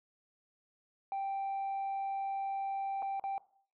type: tone with dropouts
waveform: sine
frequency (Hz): 784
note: G5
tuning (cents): 0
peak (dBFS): -31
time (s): 1.12-3.38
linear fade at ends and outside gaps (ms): 1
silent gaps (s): 3.022-3.026 / 3.197-3.239
effects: noise-tail reverb RT60 0.5 s tail -18 dB re dry + tanh soft clip ceiling -32 dBFS